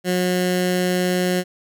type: tone with notch filter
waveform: 15% pulse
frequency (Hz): 181.1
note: F#3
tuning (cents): -37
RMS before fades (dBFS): -20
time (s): 0.04-1.44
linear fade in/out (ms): 50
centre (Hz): 880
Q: 1.8
effects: none

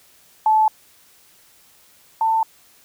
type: tone pair in turn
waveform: sine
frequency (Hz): 869 / 891.9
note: A5 / A5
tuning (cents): -22 / +23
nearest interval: unison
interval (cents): 45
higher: second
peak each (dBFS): -12 / -15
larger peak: first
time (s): 0.46-0.68 / 2.21-2.43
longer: neither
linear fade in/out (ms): 2
effects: white hiss -53 dBFS RMS until 2.84 s

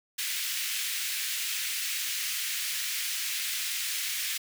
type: high-pass noise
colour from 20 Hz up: pink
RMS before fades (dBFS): -32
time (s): 0.18-4.38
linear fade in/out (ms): 10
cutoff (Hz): 2000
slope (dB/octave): 24
effects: none

